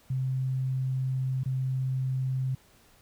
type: tone with dropouts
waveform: sine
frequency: 130.81 Hz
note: C3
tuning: in tune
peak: -26 dBFS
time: 0.1-2.55 s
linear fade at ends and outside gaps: 5 ms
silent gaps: 1.435-1.458 s
effects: pink hiss -60 dBFS RMS until 3.01 s